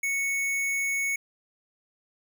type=tone; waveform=square; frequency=2214 Hz; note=C#7; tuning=3 cents flat; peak=-26 dBFS; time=0.03-1.16 s; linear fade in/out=5 ms; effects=none